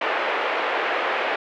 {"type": "band-pass noise", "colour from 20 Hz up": "pink", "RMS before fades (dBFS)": -24, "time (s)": [0.01, 1.36], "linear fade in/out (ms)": 5, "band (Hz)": [440, 2700], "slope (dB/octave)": 24, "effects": []}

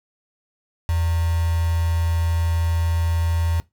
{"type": "tone with quantisation", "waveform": "sine", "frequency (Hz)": 83.5, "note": "E2", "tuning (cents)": 23, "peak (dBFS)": -18, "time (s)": [0.89, 3.6], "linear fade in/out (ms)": 0, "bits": 5, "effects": ["noise-tail reverb RT60 0.2 s tail -21 dB re dry"]}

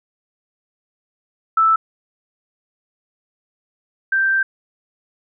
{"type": "tone pair in turn", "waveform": "sine", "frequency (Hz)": [1318.5, 1568], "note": ["E6", "G6"], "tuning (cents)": [0, 0], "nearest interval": "minor third", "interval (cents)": 300, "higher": "second", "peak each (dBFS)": [-11, -14], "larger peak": "first", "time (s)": [[1.57, 1.76], [4.12, 4.43]], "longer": "second", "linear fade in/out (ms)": 5, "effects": []}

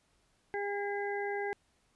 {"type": "harmonic tone", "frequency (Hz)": 405.1, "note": "G#4", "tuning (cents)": -43, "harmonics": [1, 2, 4, 5], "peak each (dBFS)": [-35, -38, -41, -42], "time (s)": [0.54, 1.53], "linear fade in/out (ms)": 0, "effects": ["pink hiss -72 dBFS RMS until 1.95 s", "resampled to 24000 Hz"]}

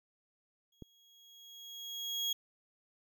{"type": "tone with exponential growth", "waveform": "35% pulse", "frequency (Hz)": 3300, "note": "G#7", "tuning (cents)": -12, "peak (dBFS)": -29, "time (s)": [0.72, 2.33], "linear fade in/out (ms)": 5, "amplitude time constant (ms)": 350}
{"type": "click", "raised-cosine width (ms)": 3, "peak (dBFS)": -33, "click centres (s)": 0.823}
{"effects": []}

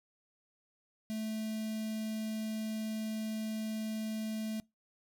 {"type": "tone with notch filter", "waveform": "square", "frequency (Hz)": 218.3, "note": "A3", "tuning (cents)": -13, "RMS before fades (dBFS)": -37, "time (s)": [1.1, 4.6], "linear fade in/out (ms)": 0, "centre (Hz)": 1200, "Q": 0.62, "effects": ["noise-tail reverb RT60 0.2 s tail -23 dB re dry"]}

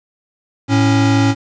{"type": "tone pair together", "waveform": "square", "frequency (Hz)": [110, 277], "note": ["A2", "C#4"], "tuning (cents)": [0, -1], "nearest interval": "octave + major third", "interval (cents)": 1599, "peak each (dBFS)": -14, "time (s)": [0.68, 1.35], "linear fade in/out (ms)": 50, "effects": ["resampled to 16000 Hz", "7-bit"]}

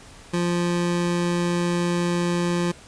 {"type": "tone", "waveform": "25% pulse", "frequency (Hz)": 174.2, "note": "F3", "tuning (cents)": -4, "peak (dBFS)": -17, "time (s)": [0.33, 2.72], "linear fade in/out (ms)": 10, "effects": ["pink hiss -46 dBFS RMS until 2.87 s", "resampled to 22050 Hz"]}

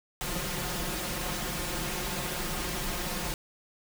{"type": "noise with comb filter", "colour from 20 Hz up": "pink", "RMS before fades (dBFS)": -33, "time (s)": [0.21, 3.34], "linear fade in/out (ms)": 0, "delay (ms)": 5.6, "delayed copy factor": 0.8, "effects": []}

